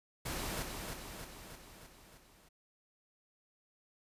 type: noise with echo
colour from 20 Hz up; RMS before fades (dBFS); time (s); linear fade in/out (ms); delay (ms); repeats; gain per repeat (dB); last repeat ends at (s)
pink; -39; 0.25-0.63; 10; 310; 6; -4; 2.49
effects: resampled to 32000 Hz